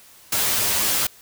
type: noise with comb filter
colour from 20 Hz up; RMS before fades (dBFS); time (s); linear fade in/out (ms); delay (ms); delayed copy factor
white; -21; 0.32-1.07; 5; 9.7; +0.95
effects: white hiss -49 dBFS RMS until 1.21 s